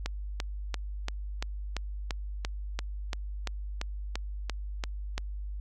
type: click train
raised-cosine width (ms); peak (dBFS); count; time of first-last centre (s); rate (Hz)
0.2; -15; 16; 0.06-5.179; 2.93
effects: added 50 Hz sine -34 dBFS peak until 5.6 s